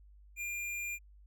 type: tone with hard clipping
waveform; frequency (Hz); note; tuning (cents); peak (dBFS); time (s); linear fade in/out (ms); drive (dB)
sine; 2400; D7; +37; -37; 0.36-0.99; 50; 18
effects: added 50 Hz sine -55 dBFS peak until 1.26 s